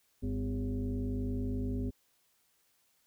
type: tone with frequency modulation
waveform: sine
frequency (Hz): 101.6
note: G#2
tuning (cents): -38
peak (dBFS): -31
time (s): 0.22-1.91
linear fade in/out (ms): 20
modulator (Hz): 152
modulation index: 1.5
effects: white hiss -72 dBFS RMS until 3.06 s